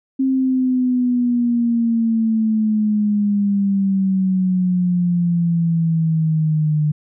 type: exponential sweep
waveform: sine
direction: down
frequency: 266.7 to 150 Hz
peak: -14 dBFS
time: 0.19-6.92 s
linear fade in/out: 10 ms
effects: none